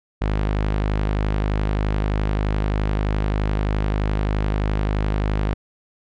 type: tone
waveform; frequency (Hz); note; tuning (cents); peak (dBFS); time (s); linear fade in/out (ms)
sawtooth; 51.6; G#1; -10; -15; 0.21-5.54; 10
effects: low-pass 3000 Hz 12 dB/octave